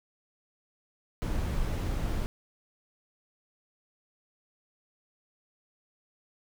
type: noise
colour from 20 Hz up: brown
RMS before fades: -30 dBFS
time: 1.22-2.26 s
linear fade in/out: 0 ms
effects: none